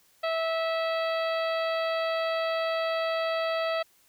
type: harmonic tone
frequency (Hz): 653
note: E5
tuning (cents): -17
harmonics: 1 / 2 / 3 / 4 / 5 / 6 / 7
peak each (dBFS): -27 / -33 / -37 / -39 / -41 / -43 / -44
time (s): 0.23-3.83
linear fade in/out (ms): 10
effects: white hiss -63 dBFS RMS until 4.08 s